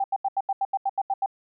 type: tone bursts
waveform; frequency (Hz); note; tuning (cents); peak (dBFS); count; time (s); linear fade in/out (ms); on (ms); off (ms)
sine; 784; G5; 0; -21; 11; 0-1.261; 5; 41; 81
effects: none